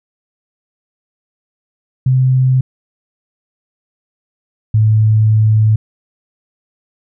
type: tone pair in turn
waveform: sine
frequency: 129.6 / 108.69 Hz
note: C3 / A2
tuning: -16 / -21 cents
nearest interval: minor third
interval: 305 cents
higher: first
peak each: -8 / -7 dBFS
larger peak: second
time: 2.06-2.61 / 4.74-5.76 s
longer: second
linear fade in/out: 5 ms
effects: none